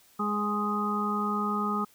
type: harmonic tone with a mistuned harmonic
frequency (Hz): 207.7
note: G#3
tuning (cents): 0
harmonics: 1 / 2 / 4 / 5 / 6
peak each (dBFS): -30 / -36 / -37 / -39 / -29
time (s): 0.19-1.85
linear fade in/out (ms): 10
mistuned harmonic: 5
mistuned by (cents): +18
effects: white hiss -60 dBFS RMS until 1.94 s